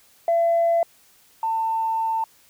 sine tone pair in turn, 675 / 896 Hz, E5 / A5, +41 / +31 cents, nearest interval perfect fourth, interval 490 cents, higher second, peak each -15 / -20 dBFS, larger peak first, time 0.28-0.83 / 1.43-2.24 s, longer second, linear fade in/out 2 ms, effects tanh soft clip ceiling -13 dBFS + white hiss -56 dBFS RMS until 2.49 s

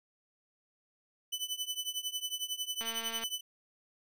sawtooth tone with tremolo, 3000 Hz, F#7, 23 cents sharp, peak -28 dBFS, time 1.32-3.41 s, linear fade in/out 10 ms, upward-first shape triangle, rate 11 Hz, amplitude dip 95%
click train, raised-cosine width 0.3 ms, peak -26 dBFS, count 98, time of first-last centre 2.81-3.237 s, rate 227 Hz
effects none

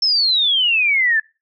sine exponential sweep, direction down, 5370 to 1723 Hz, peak -13 dBFS, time 0.02-1.2 s, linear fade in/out 5 ms, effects noise-tail reverb RT60 0.3 s tail -25 dB re dry

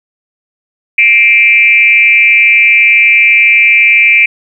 sine tone with frequency modulation, 2349 Hz, D7, in tune, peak -3 dBFS, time 0.98-4.26 s, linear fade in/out 5 ms, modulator 230 Hz, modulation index 0.81, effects 7-bit

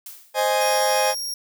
blue noise with exponential decay, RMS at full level -35 dBFS, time 0.06-0.52 s, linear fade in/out 2 ms, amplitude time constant 99 ms
40% pulse chord, Ab major, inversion first, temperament equal, 523.3 / 622.3 / 830.6 Hz, C5 / Eb5 / Ab5, 0 / 0 / 0 cents, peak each -22 / -23 / -21 dBFS, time 0.34-1.15 s, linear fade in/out 50 ms
sawtooth tone, 5588 Hz, F8, in tune, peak -24 dBFS, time 0.61-1.34 s, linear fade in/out 2 ms
effects none

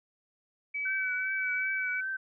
sine tone with tremolo, 2287 Hz, D7, 47 cents flat, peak -30 dBFS, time 0.74-2.01 s, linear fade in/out 10 ms, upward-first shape sine, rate 1.5 Hz, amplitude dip 25%
sine tone with vibrato, 1519 Hz, F#6, 45 cents sharp, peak -31 dBFS, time 0.85-2.17 s, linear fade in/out 10 ms, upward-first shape triangle, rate 2.6 Hz, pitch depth 51 cents each way
effects none

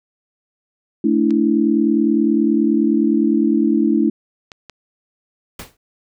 sine chord, A suspended fourth, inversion none, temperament equal with one note detuned, 220 / 289.8 / 329.6 Hz, A3 / D4 / E4, 0 / -23 / 0 cents, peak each -17 dBFS, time 1.04-4.1 s, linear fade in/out 5 ms
clicks, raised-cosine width 0.2 ms, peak -19 dBFS, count 3, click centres 1.307 / 4.518 / 4.697 s
pink noise with exponential decay, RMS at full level -27 dBFS, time 5.59-5.77 s, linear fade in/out 5 ms, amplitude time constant 37 ms
effects none

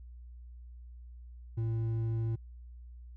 sine tone with hard clipping, 113.3 Hz, A#2, 49 cents flat, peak -31 dBFS, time 1.57-2.36 s, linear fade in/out 10 ms, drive 5 dB, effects added 60 Hz sine -46 dBFS peak until 3.16 s

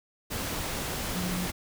sine tone in noise, 180.3 Hz, F#3, 45 cents flat, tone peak -30 dBFS, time 1.14-1.47 s, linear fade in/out 20 ms, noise pink, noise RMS -33 dBFS, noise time 0.3-1.52 s, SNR 0 dB, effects none

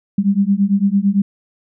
sine beating tone pair, 194.6 / 203.5 Hz, G3 / G#3, -12 / -35 cents, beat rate 8.9 Hz, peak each -15 dBFS, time 0.18-1.22 s, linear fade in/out 5 ms, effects none

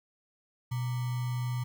sine tone with sample-and-hold, 123.47 Hz, B2, in tune, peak -29 dBFS, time 0.71-1.64 s, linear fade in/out 10 ms, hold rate 1050 Hz, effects none

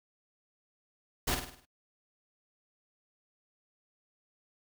pink noise with echo, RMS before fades -30 dBFS, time 1.27-1.35 s, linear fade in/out 10 ms, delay 51 ms, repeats 6, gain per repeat -6 dB, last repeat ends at 1.656 s, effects noise-tail reverb RT60 0.1 s tail -24 dB re dry

